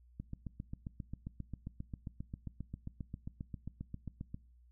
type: click train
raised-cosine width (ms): 5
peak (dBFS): -29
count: 32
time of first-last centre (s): 0.2-4.344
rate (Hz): 7.48
effects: noise-tail reverb RT60 0.5 s tail -23 dB re dry + added 60 Hz sine -60 dBFS peak until 4.71 s